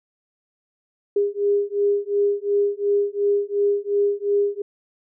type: beating tone pair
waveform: sine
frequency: 404.8 / 407.6 Hz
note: G#4 / G#4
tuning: -44 / -32 cents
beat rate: 2.8 Hz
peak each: -21 dBFS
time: 1.16-4.62 s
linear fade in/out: 5 ms
effects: none